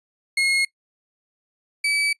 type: tone pair in turn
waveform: 35% pulse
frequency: 2160 / 2294 Hz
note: C#7 / D7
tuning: -45 / -41 cents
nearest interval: minor second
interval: 104 cents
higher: second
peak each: -16 / -17 dBFS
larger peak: first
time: 0.37-0.65 / 1.84-2.13 s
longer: second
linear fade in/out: 5 ms
effects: noise-tail reverb RT60 0.1 s tail -22 dB re dry + resampled to 24000 Hz